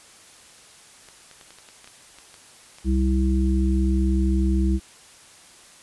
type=clicks; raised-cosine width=0.2 ms; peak=-28 dBFS; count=11; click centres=1.087 / 1.313 / 1.412 / 1.506 / 1.586 / 1.688 / 1.844 / 1.875 / 2.186 / 2.342 / 2.785 s
type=harmonic tone; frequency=65.41 Hz; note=C2; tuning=in tune; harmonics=1 / 3 / 5; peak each=-19 / -24 / -26 dBFS; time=2.84-4.8 s; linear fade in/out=50 ms
effects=white hiss -49 dBFS RMS until 5.82 s + resampled to 24000 Hz